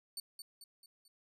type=tone with echo; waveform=25% pulse; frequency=4500 Hz; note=C#8; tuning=25 cents sharp; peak=-35 dBFS; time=0.17-0.2 s; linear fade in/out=2 ms; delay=220 ms; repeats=4; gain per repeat=-6 dB; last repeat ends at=1.08 s; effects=none